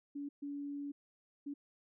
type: tone bursts at uneven times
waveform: sine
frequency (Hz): 285.3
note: C#4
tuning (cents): +50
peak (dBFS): -39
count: 3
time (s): 0.15-0.29 / 0.42-0.92 / 1.46-1.54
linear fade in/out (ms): 10
effects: none